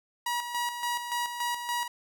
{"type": "tone with tremolo", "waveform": "sawtooth", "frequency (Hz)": 961, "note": "B5", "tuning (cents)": -48, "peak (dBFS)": -24, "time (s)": [0.26, 1.88], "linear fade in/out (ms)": 5, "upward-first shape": "square", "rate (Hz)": 3.5, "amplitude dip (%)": 55, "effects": []}